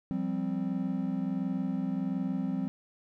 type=chord; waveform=triangle; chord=F suspended second; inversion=none; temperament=equal; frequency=174.61 / 196 / 261.6 Hz; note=F3 / G3 / C4; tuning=0 / 0 / 0 cents; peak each=-33 / -31 / -31 dBFS; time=0.11-2.68 s; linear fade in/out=0 ms; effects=none